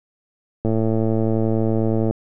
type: click train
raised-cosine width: 2 ms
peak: -8 dBFS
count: 163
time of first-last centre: 0.65-2.109 s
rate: 111 Hz
effects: none